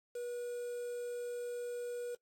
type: tone with quantisation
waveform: triangle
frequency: 484.4 Hz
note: B4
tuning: 34 cents flat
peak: -36 dBFS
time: 0.15-2.15 s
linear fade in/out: 5 ms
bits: 9
effects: noise-tail reverb RT60 0.1 s tail -22 dB re dry + AAC 64 kbps